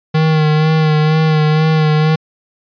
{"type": "tone with vibrato", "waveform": "square", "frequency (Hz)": 155.56, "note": "D#3", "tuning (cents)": 0, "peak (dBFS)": -10, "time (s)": [0.14, 2.16], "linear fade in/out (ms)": 10, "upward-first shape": "sine", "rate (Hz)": 2.1, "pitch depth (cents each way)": 30, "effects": ["resampled to 11025 Hz"]}